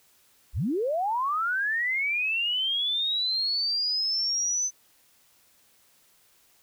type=linear sweep; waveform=sine; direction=up; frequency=32.14 to 6130 Hz; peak=-24 dBFS; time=0.53-4.71 s; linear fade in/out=50 ms; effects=white hiss -62 dBFS RMS until 6.62 s